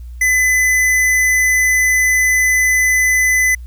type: tone with hard clipping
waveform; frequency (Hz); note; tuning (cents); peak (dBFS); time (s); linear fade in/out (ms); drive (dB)
sine; 2012; B6; +32; -12; 0.21-3.55; 5; 16
effects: added 60 Hz sine -28 dBFS peak until 3.66 s + white hiss -57 dBFS RMS until 3.66 s